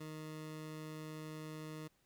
20% pulse tone, 155.56 Hz, D#3, in tune, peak -40 dBFS, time 0-1.88 s, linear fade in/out 10 ms, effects pink hiss -75 dBFS RMS until 2.05 s

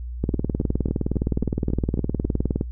two click trains, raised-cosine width 3 ms, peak -9 / -14 dBFS, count 47 / 8, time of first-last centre 0.24-2.611 / 0.34-2.247 s, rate 19.4 / 3.67 Hz, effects noise-tail reverb RT60 0.1 s tail -23 dB re dry + added 60 Hz sine -29 dBFS peak until 2.71 s

